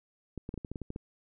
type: clicks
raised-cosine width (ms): 3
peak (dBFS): -25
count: 10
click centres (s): 0.377 / 0.491 / 0.541 / 0.577 / 0.648 / 0.716 / 0.758 / 0.817 / 0.904 / 0.961
effects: none